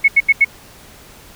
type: tone bursts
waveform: sine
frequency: 2200 Hz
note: C#7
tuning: 14 cents flat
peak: -6 dBFS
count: 4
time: 0.04-0.448 s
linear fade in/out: 10 ms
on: 42 ms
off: 80 ms
effects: pink hiss -42 dBFS RMS until 1.35 s